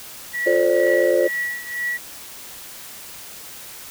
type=tone with tremolo; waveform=sine; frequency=1936 Hz; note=B6; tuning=35 cents flat; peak=-20 dBFS; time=0.33-1.98 s; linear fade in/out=20 ms; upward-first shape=triangle; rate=2.1 Hz; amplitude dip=85%
type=chord; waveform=sine; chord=D minor seventh; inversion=first; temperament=just; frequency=352.4 / 440.5 / 528.6 / 587.3 Hz; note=F4 / A4 / C5 / D5; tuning=+16 / +2 / +18 / 0 cents; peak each=-20 / -23 / -17 / -20 dBFS; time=0.46-1.28 s; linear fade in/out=10 ms
effects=tanh soft clip ceiling -6 dBFS + white hiss -38 dBFS RMS until 3.9 s